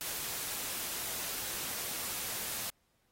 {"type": "noise", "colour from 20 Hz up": "white", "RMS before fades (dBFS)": -38, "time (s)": [0.01, 2.7], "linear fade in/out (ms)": 0, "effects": ["pink hiss -75 dBFS RMS until 3.11 s", "AAC 48 kbps"]}